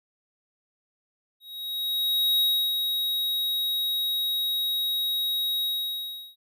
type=tone with ADSR envelope; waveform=square; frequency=3800 Hz; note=A#7; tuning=33 cents sharp; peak=-20 dBFS; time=1.4-6.36 s; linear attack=1000 ms; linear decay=320 ms; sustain=-5 dB; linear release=720 ms; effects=none